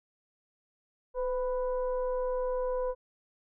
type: tone with frequency modulation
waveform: sine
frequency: 506 Hz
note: B4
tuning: 42 cents sharp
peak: -28 dBFS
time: 1.14-2.95 s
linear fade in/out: 50 ms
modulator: 486 Hz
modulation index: 0.64
effects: none